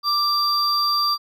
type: tone pair together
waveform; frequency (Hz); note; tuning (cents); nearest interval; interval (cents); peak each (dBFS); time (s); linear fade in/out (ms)
triangle; 1180 / 4720; D6 / D8; +8 / +8; 2 octaves; 2400; -19; 0.03-1.18; 50
effects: none